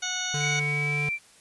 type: harmonic tone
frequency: 734 Hz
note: F#5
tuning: 14 cents flat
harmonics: 1 / 2 / 3 / 4 / 5 / 6 / 8 / 9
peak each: -40 / -34 / -37 / -36 / -35 / -40 / -34 / -37 dBFS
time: 0.02-0.6 s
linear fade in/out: 10 ms
type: tone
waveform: square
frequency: 146.83 Hz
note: D3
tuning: in tune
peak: -29 dBFS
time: 0.34-1.09 s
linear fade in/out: 2 ms
type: tone with pitch glide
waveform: sine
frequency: 2236 to 2350 Hz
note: C#7 to D7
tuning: +14 to +1 cents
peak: -26 dBFS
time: 0.39-1.19 s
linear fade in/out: 50 ms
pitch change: +87 cents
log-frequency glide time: 0.65-1.05 s
effects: white hiss -55 dBFS RMS until 1.4 s + resampled to 24000 Hz